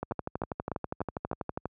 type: two click trains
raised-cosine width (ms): 1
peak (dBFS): -17 / -18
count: 5 / 21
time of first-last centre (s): 0.12-1.314 / 0.03-1.656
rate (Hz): 3.35 / 12.3
effects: high-pass 60 Hz 12 dB/octave